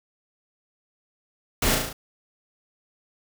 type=noise with echo; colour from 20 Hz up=pink; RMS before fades=-22 dBFS; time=1.62-1.75 s; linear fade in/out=5 ms; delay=36 ms; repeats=5; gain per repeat=-3 dB; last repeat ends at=1.93 s; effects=none